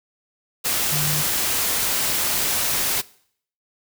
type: tone in noise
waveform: sine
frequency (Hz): 150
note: D3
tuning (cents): +37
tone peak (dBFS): -25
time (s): 0.91-1.23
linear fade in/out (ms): 20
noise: white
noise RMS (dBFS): -22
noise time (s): 0.64-3.02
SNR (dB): -6
effects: noise-tail reverb RT60 0.6 s tail -21 dB re dry